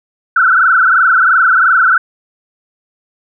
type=tone with frequency modulation; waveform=sine; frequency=1428 Hz; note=F6; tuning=38 cents sharp; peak=-6 dBFS; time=0.36-1.98 s; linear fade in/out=5 ms; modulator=22.9 Hz; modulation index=4.9; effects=none